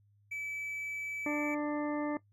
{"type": "tone", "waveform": "triangle", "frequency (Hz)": 2302, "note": "D7", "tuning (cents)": -35, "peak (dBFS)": -35, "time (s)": [0.31, 1.55], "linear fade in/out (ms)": 10}
{"type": "harmonic tone", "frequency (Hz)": 296.1, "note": "D4", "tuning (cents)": 14, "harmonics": [1, 2, 3, 4, 6, 7], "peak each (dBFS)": [-32, -38, -42, -44, -48, -49], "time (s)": [1.26, 2.17], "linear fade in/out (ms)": 2}
{"effects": ["noise-tail reverb RT60 0.1 s tail -18 dB re dry", "added 102 Hz sine -64 dBFS peak until 2.32 s"]}